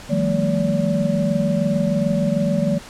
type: tone cluster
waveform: sine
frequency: 158.7 / 181.5 / 201.2 / 228 / 573 Hz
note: D#3 / F#3 / G3 / A#3 / D5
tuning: +35 / -33 / +45 / -38 / -43 cents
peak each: -23 dBFS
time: 0.09-2.79 s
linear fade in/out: 20 ms
effects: pink hiss -39 dBFS RMS until 2.89 s + low-pass 9000 Hz 12 dB/octave